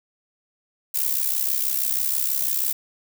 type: noise with amplitude modulation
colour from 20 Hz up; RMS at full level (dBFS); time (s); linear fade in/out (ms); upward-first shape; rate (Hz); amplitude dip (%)
violet; -20; 0.94-2.73; 10; sine; 66.2; 75
effects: none